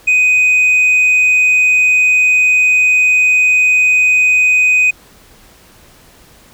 sine tone with tanh clipping, 2500 Hz, D#7, 8 cents sharp, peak -8 dBFS, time 0.07-4.91 s, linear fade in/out 10 ms, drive 2 dB, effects pink hiss -44 dBFS RMS until 6.53 s

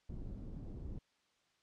pink low-pass noise, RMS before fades -45 dBFS, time 0.09-0.99 s, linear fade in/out 5 ms, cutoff 240 Hz, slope 12 dB/octave, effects white hiss -75 dBFS RMS until 1.62 s + low-pass 5000 Hz 12 dB/octave

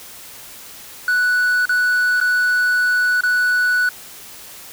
triangle tone with dropouts, 1480 Hz, F#6, in tune, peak -12 dBFS, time 1.08-3.89 s, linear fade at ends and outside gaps 2 ms, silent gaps 1.655-1.693 / 2.202-2.212 / 3.208-3.235 s, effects white hiss -38 dBFS RMS until 4.72 s

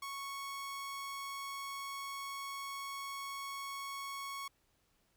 sawtooth tone, 1106 Hz, C#6, 4 cents flat, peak -37 dBFS, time 0.02-4.48 s, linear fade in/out 5 ms, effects pink hiss -75 dBFS RMS until 5.16 s

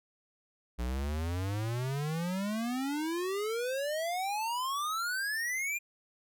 square exponential sweep, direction up, 58.27 to 2439 Hz, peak -32 dBFS, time 0.78-5.79 s, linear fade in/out 20 ms, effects none

